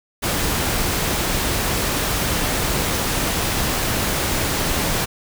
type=noise; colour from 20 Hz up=pink; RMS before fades=-21 dBFS; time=0.22-5.06 s; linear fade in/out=20 ms; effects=none